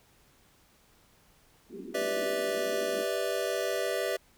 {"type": "band-pass noise", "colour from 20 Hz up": "white", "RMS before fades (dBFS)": -42, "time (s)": [1.69, 3.06], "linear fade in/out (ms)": 50, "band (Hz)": [190, 410], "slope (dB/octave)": 96}
{"type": "chord", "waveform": "square", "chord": "E minor seventh", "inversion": "first", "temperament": "equal with one note detuned", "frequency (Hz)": [392, 493.9, 587.3, 653.2], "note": ["G4", "B4", "D5", "E5"], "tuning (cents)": [0, 0, 0, -16], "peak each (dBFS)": -35, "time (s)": [1.94, 4.17], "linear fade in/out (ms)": 10}
{"effects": ["pink hiss -63 dBFS RMS until 4.37 s"]}